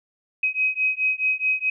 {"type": "beating tone pair", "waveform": "sine", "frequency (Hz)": [2528, 2532.7], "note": ["D#7", "D#7"], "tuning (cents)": [27, 30], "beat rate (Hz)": 4.7, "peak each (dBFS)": -23, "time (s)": [0.43, 1.7], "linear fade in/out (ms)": 5, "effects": []}